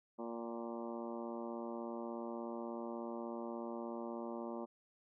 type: harmonic tone with a mistuned harmonic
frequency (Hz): 116.54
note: A#2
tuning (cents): 0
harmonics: 2 / 3 / 4 / 5 / 6 / 7 / 8 / 9 / 10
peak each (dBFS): -45 / -46 / -51 / -48 / -55 / -54 / -53 / -55 / -58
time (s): 0.18-4.66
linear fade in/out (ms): 20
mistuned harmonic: 6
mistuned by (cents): +49
effects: none